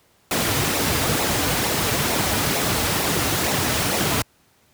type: noise with flanger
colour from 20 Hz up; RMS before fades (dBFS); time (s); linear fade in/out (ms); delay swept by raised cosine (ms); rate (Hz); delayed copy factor
pink; -21; 0.31-4.22; 2; 0.62 to 5.72; 2.2; -0.5
effects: pink hiss -59 dBFS RMS until 4.73 s + high-pass 80 Hz 12 dB/octave